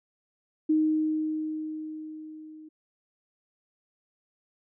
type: tone with level ramp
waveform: sine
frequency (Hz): 311.1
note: D#4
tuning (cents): 0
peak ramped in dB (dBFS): -19 to -44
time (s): 0.69-2.69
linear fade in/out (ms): 10
effects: none